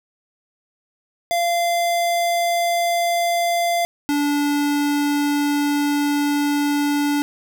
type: tone pair in turn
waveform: square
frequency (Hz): 689 / 289.7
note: F5 / D4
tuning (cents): -24 / -24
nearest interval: octave + minor third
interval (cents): 1500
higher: first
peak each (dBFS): -18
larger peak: neither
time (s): 1.31-3.85 / 4.09-7.22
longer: second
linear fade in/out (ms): 0
effects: none